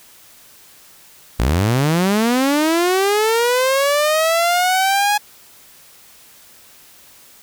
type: linear sweep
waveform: sawtooth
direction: up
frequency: 51.2 to 838 Hz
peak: -10 dBFS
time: 1.39-5.18 s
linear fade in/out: 10 ms
effects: white hiss -46 dBFS RMS until 7.42 s